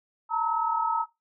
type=tone cluster; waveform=sine; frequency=898 / 937 / 1288 Hz; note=A5 / A#5 / E6; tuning=+35 / +9 / -41 cents; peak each=-28 dBFS; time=0.29-1.06 s; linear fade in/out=50 ms; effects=noise-tail reverb RT60 0.2 s tail -18 dB re dry